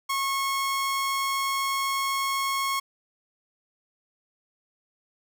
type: tone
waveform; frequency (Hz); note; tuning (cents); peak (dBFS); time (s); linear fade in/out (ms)
sawtooth; 1092; C#6; -26; -21; 0.09-2.8; 10
effects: none